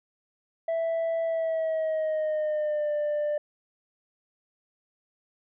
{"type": "tone with pitch glide", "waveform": "sine", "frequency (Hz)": [659.3, 594.2], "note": ["E5", "D5"], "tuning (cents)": [0, 20], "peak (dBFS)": -22, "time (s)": [0.68, 3.38], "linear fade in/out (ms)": 5, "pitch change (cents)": -180, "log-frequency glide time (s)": [1.24, 2.92], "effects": ["tanh soft clip ceiling -24 dBFS"]}